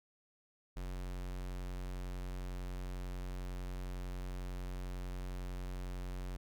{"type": "tone", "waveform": "square", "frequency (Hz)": 45.52, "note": "F#1", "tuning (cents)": -28, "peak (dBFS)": -40, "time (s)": [0.76, 6.37], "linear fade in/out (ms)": 10, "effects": []}